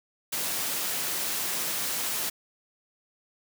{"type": "high-pass noise", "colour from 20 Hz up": "white", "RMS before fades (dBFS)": -30, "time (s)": [0.32, 2.3], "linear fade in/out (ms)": 10, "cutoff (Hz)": 130, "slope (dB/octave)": 12, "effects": []}